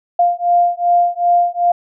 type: beating tone pair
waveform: sine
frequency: 698.5 / 701.1 Hz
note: F5 / F5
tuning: 0 / +7 cents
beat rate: 2.6 Hz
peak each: -14 dBFS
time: 0.19-1.72 s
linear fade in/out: 5 ms
effects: none